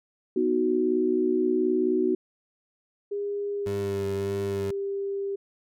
sine chord, B major, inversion none, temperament equal, 246.9 / 311.1 / 370 Hz, B3 / D#4 / F#4, 0 / 0 / 0 cents, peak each -28 / -27 / -23 dBFS, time 0.36-2.15 s, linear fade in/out 5 ms
sine tone with pitch glide, 406 to 396.3 Hz, G#4 to G4, -39 to +19 cents, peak -27 dBFS, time 3.11-5.36 s, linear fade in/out 10 ms, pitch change -42 cents, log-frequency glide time 3.55-3.9 s
25% pulse tone with vibrato, 98.6 Hz, G2, 11 cents sharp, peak -28 dBFS, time 3.66-4.71 s, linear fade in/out 5 ms, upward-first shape sine, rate 1.7 Hz, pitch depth 44 cents each way
effects none

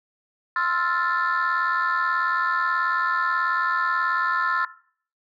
sine chord, F major seventh, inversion second, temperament equal, 1046.5 / 1318.5 / 1396.9 / 1760 Hz, C6 / E6 / F6 / A6, 0 / 0 / 0 / 0 cents, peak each -25 dBFS, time 0.56-4.65 s, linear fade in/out 2 ms, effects noise-tail reverb RT60 0.5 s tail -17 dB re dry + tanh soft clip ceiling -15 dBFS

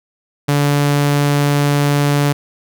sawtooth tone, 144.1 Hz, D3, 33 cents flat, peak -8 dBFS, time 0.48-2.33 s, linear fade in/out 10 ms, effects none

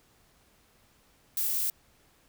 violet noise, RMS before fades -29 dBFS, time 1.37-1.7 s, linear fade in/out 2 ms, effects pink hiss -64 dBFS RMS until 2.28 s

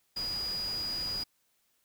sine tone in noise, 4900 Hz, D#8, 27 cents flat, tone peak -32 dBFS, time 0.16-1.24 s, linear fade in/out 10 ms, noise pink, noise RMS -44 dBFS, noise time 0.16-1.24 s, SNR +9 dB, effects white hiss -73 dBFS RMS until 1.84 s

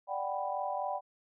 sine chord, G major seventh, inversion second, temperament equal, 587.3 / 740 / 784 / 987.8 Hz, D5 / F#5 / G5 / B5, 0 / 0 / 0 / 0 cents, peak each -38 / -38 / -36 / -39 dBFS, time 0.07-1.01 s, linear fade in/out 50 ms, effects none

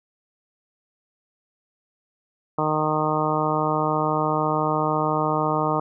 harmonic tone, 154 Hz, D#3, 17 cents flat, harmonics 1 / 2 / 3 / 4 / 5 / 6 / 7 / 8, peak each -28 / -28 / -28 / -28 / -28 / -28 / -28 / -28 dBFS, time 2.58-5.8 s, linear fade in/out 5 ms, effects none

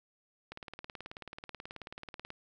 click train, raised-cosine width 0.3 ms, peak -27 dBFS, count 34, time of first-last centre 0.52-2.304 s, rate 18.5 Hz, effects none

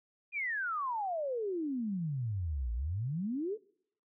sine exponential two-way sweep, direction down then up, 2488 to 55 to 468 Hz, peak -32 dBFS, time 0.32-3.58 s, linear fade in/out 50 ms, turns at 2.73 s, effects noise-tail reverb RT60 0.7 s tail -25 dB re dry

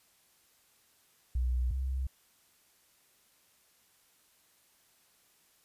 sine tone pair in turn, 61.9 / 65.58 Hz, B1 / C2, +5 / +5 cents, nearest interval minor second, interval 100 cents, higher second, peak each -27 / -30 dBFS, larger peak first, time 1.35-1.71 / 1.71-2.07 s, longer neither, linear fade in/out 5 ms, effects white hiss -67 dBFS RMS until 5.64 s + resampled to 32000 Hz

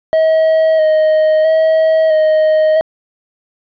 triangle tone with vibrato, 631 Hz, D#5, 24 cents sharp, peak -6 dBFS, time 0.13-2.81 s, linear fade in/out 0 ms, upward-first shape square, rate 0.76 Hz, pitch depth 20 cents each way, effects resampled to 11025 Hz + 8-bit

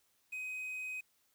triangle tone with quantisation, 2516 Hz, D#7, 19 cents sharp, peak -37 dBFS, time 0.32-1.01 s, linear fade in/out 10 ms, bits 10, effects white hiss -74 dBFS RMS until 1.34 s

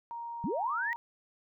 sine tone, 936 Hz, A#5, 7 cents sharp, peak -37 dBFS, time 0.11-0.96 s, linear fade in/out 0 ms
sine linear sweep, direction up, 148.9 to 1948 Hz, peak -30 dBFS, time 0.44-0.93 s, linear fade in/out 0 ms
effects none

